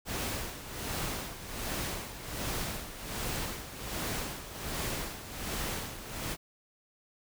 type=noise with tremolo; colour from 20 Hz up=pink; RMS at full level=-34 dBFS; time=0.05-6.37 s; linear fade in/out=50 ms; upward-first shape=sine; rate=1.3 Hz; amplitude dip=70%; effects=none